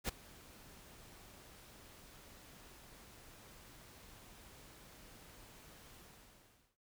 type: noise with ADSR envelope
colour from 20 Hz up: pink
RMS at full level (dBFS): -36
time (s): 0.04-6.77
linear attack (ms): 48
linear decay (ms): 9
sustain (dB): -22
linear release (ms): 800
effects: none